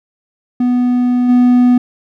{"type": "tone with level steps", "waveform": "triangle", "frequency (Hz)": 246.9, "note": "B3", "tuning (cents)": 0, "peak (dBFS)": [-8, -4], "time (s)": [0.6, 1.78], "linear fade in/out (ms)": 5, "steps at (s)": 1.28, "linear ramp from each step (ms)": 20, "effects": []}